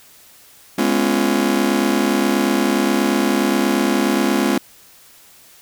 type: chord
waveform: 40% pulse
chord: C# dominant seventh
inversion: second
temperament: just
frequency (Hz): 207.9 / 249.5 / 277.2 / 346.5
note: G#3 / B3 / C#4 / E#4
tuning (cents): +2 / +18 / 0 / -14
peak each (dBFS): -20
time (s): 0.78-4.58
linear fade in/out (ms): 5
effects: white hiss -47 dBFS RMS until 5.61 s